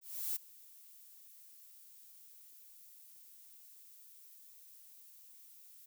violet noise with ADSR envelope, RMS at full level -36 dBFS, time 0.01-5.86 s, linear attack 350 ms, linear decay 11 ms, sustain -22 dB, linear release 8 ms, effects none

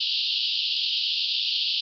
pink band-pass noise, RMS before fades -26 dBFS, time 0-1.81 s, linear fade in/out 10 ms, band 2800 to 4900 Hz, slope 96 dB/octave, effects none

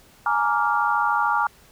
sine chord, Bb dominant seventh, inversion third, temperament just, 839.1 / 932.3 / 1165.4 / 1398.5 Hz, Ab5 / Bb5 / D6 / F6, +18 / 0 / -14 / +2 cents, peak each -24 dBFS, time 0.26-1.47 s, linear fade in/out 2 ms, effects pink hiss -53 dBFS RMS until 1.71 s

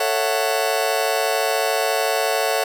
sawtooth chord, F# minor seventh, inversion first, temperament just, 444 / 555 / 666 / 740 Hz, A4 / C#5 / E5 / F#5, +16 / +2 / +18 / 0 cents, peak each -20 dBFS, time 0-2.64 s, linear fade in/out 5 ms, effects none

